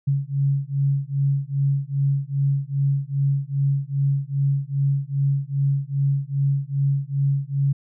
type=beating tone pair; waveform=sine; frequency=137.8 / 140.3 Hz; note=C#3 / C#3; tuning=-10 / +21 cents; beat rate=2.5 Hz; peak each=-22 dBFS; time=0.07-7.73 s; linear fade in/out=10 ms; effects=none